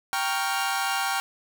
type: chord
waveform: sawtooth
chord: G half-diminished seventh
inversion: none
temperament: equal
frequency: 784 / 932.3 / 1108.7 / 1396.9 Hz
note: G5 / Bb5 / Db6 / F6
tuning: 0 / 0 / 0 / 0 cents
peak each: -24 / -29 / -29 / -26 dBFS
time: 0.13-1.2 s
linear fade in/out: 0 ms
effects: none